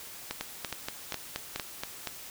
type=two click trains; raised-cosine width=0.2 ms; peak=-15 / -15 dBFS; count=8 / 4; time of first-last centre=0.41-2.073 / 0.31-1.56 s; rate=4.21 / 2.4 Hz; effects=white hiss -45 dBFS RMS until 2.3 s